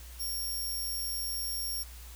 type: tone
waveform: 10% pulse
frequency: 5540 Hz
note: F8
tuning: 15 cents flat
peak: -27 dBFS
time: 0.19-1.84 s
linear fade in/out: 20 ms
effects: added 60 Hz sine -45 dBFS peak until 2.15 s + white hiss -52 dBFS RMS until 2.15 s